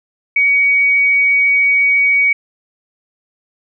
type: tone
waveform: sine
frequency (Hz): 2253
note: C#7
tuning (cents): +28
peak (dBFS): -9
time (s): 0.36-2.33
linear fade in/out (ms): 5
effects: none